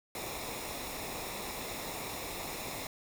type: noise with comb filter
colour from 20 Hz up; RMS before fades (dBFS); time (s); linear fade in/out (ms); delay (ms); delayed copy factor
pink; -40; 0.15-2.87; 2; 0.65; -0.6
effects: none